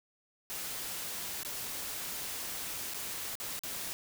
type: noise with dropouts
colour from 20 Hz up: white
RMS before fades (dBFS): -39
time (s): 0.5-3.93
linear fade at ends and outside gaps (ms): 0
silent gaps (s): 1.432-1.449 / 2.937-2.944 / 3.354-3.4 / 3.592-3.635
effects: none